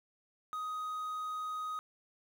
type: tone with quantisation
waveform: triangle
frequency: 1252 Hz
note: D#6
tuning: 10 cents sharp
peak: -34 dBFS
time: 0.53-1.79 s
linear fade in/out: 0 ms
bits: 10
effects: none